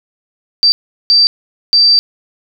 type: tone bursts at uneven times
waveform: sine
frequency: 4665 Hz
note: D8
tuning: 12 cents flat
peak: -5 dBFS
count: 3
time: 0.63-0.72 / 1.1-1.27 / 1.73-1.99 s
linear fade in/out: 0 ms
effects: none

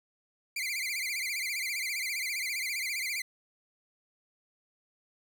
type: tone with vibrato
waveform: sawtooth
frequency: 2211 Hz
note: C#7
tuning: 5 cents flat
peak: -28 dBFS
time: 0.56-3.22 s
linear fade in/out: 5 ms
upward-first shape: sine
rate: 15 Hz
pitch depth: 150 cents each way
effects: none

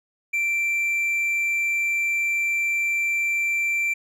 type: tone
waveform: triangle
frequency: 2349 Hz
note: D7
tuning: in tune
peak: -19 dBFS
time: 0.33-3.94 s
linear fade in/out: 10 ms
effects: none

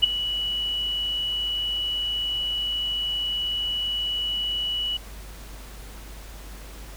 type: tone with ADSR envelope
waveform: sine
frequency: 2942 Hz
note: F#7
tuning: 11 cents flat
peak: -10 dBFS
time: 0.02-4.97 s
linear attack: 20 ms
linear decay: 10 ms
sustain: -14 dB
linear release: 4 ms
effects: added 50 Hz sine -39 dBFS peak until 6.96 s + pink hiss -45 dBFS RMS until 6.96 s

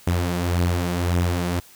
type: beating tone pair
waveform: sawtooth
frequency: 87.31 / 89.11 Hz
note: F2 / F2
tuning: 0 / +35 cents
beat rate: 1.8 Hz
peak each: -17 / -22 dBFS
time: 0.07-1.6 s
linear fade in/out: 5 ms
effects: white hiss -49 dBFS RMS until 1.75 s

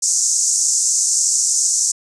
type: band-pass noise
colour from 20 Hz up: pink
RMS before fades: -17 dBFS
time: 0.02-1.92 s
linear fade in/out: 10 ms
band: 6000 to 8100 Hz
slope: 48 dB/octave
effects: none

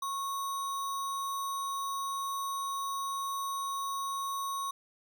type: tone with sample-and-hold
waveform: sine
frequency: 1099 Hz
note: C#6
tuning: 15 cents flat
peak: -32 dBFS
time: 0.02-4.71 s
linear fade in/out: 5 ms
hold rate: 4900 Hz
effects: none

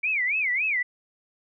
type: tone with vibrato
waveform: sine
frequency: 2253 Hz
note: C#7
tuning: 28 cents sharp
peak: -22 dBFS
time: 0.03-0.83 s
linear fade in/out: 10 ms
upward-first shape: sine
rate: 3.6 Hz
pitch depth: 250 cents each way
effects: none

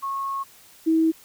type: tone pair in turn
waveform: sine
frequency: 1094 / 322.6 Hz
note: C#6 / E4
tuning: -23 / -37 cents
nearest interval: octave + major sixth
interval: 2114 cents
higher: first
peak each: -25 / -16 dBFS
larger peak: second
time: 0.02-0.44 / 0.86-1.12 s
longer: first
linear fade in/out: 20 ms
effects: white hiss -51 dBFS RMS until 1.24 s

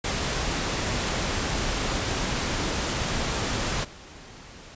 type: noise with level steps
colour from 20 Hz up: pink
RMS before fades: -27 / -45 dBFS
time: 0.04-4.75 s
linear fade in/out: 5 ms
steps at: 3.83 s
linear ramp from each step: 20 ms
effects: resampled to 16000 Hz

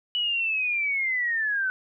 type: linear sweep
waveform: sine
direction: down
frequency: 2960 to 1500 Hz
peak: -23 dBFS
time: 0.15-1.7 s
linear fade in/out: 0 ms
effects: none

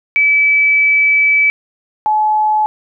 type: tone pair in turn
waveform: sine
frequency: 2300 / 855.8 Hz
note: D7 / A5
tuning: -37 / -48 cents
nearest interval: octave + perfect fourth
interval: 1711 cents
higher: first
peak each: -8 / -10 dBFS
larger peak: first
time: 0.16-1.5 / 2.06-2.66 s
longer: first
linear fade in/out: 0 ms
effects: none

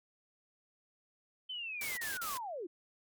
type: linear sweep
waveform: sine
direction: down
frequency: 3096 to 311.1 Hz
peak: -38 dBFS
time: 1.49-2.67 s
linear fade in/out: 10 ms
type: noise bursts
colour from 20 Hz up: white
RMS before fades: -41 dBFS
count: 3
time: 1.81-2.374 s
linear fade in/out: 2 ms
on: 160 ms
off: 42 ms
effects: MP3 96 kbps

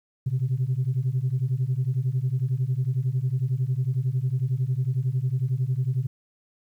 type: beating tone pair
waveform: sine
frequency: 123.47 / 134.47 Hz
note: B2 / C3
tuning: 0 / +48 cents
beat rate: 11 Hz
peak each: -24 dBFS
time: 0.26-6.07 s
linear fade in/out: 10 ms
effects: tanh soft clip ceiling -17 dBFS + 10-bit

